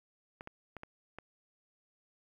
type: clicks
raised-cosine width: 0.5 ms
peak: -29 dBFS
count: 5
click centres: 0.409 / 0.474 / 0.767 / 0.834 / 1.186 s
effects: 10-bit